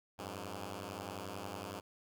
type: beating tone pair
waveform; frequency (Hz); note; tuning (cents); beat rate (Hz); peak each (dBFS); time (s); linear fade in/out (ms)
5% pulse; 90.3 / 101.3; F#2 / G#2; -42 / -43; 11; -34 / -33; 0.18-1.81; 20
effects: none